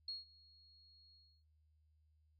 sine tone with ADSR envelope, 4304 Hz, C8, 48 cents sharp, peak -40 dBFS, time 0.08-1.44 s, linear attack 4 ms, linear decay 160 ms, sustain -24 dB, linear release 300 ms, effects noise-tail reverb RT60 0.5 s tail -26 dB re dry + added 77 Hz sine -70 dBFS peak until 2.39 s

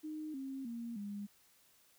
sine tone with pitch steps, 308.4 / 268.5 / 233.7 / 203.5 Hz, D#4 / C4 / A#3 / G#3, -15 / +45 / +5 / -35 cents, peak -40 dBFS, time 0.03-1.27 s, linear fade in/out 20 ms, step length 310 ms, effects white hiss -68 dBFS RMS until 1.98 s

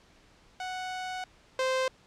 sawtooth tone pair in turn, 740 / 520.4 Hz, F#5 / C5, 0 / -9 cents, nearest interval tritone, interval 609 cents, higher first, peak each -30 / -22 dBFS, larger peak second, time 0.6-1.24 / 1.59-1.88 s, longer first, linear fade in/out 2 ms, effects pink hiss -60 dBFS RMS until 2.06 s + low-pass 6000 Hz 12 dB/octave

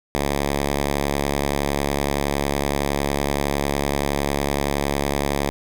5% pulse tone, 70.8 Hz, C#2, 37 cents sharp, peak -9 dBFS, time 0.15-5.5 s, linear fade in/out 0 ms, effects none

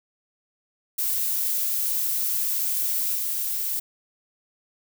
violet noise with level steps, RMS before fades -25 / -27 dBFS, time 0.98-3.8 s, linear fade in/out 10 ms, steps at 3.15 s, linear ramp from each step 10 ms, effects none

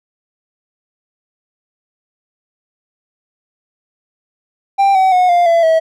triangle tone with pitch steps, 789 / 758.2 / 728.5 / 700.1 / 672.7 / 646.4 Hz, G5 / F#5 / F#5 / F5 / E5 / E5, +11 / +42 / -27 / +4 / +35 / -34 cents, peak -6 dBFS, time 4.78-5.8 s, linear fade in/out 20 ms, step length 170 ms, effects none

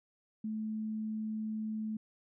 sine tone, 217.2 Hz, A3, 22 cents flat, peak -34 dBFS, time 0.44-1.97 s, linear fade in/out 5 ms, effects none

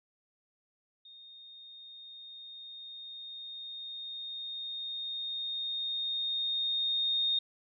sine tone with level ramp, 3688 Hz, A#7, 19 cents flat, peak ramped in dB -50 to -26 dBFS, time 1.05-7.39 s, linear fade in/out 5 ms, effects none

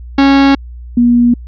45% pulse / sine tone pair in turn, 275.4 / 240.2 Hz, C#4 / B3, -11 / -48 cents, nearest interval major second, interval 237 cents, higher first, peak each -5 dBFS, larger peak neither, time 0.18-0.55 / 0.97-1.34 s, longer neither, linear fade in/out 5 ms, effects added 60 Hz sine -26 dBFS peak until 1.47 s + resampled to 11025 Hz

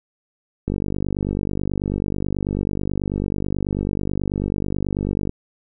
click train, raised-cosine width 3 ms, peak -10 dBFS, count 228, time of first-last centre 0.68-5.294 s, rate 49.2 Hz, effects none

